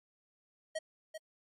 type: tone with echo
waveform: square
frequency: 633 Hz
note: D#5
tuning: 30 cents sharp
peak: -35 dBFS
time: 0.75-0.79 s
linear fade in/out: 10 ms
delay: 390 ms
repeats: 1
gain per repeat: -7 dB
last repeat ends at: 1.18 s
effects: AAC 32 kbps